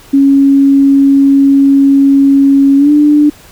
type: tone with pitch glide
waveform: sine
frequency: 276.2 to 296 Hz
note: C#4 to D4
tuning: -6 to +14 cents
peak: -3 dBFS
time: 0.13-3.3 s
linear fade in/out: 10 ms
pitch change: +120 cents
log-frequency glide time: 2.77-2.91 s
effects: pink hiss -38 dBFS RMS until 3.51 s